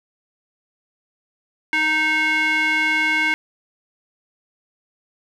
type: tone with band-pass filter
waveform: square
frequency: 311.1 Hz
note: D#4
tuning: in tune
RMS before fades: -19 dBFS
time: 1.73-3.34 s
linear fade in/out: 0 ms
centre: 2000 Hz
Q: 5.2
effects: none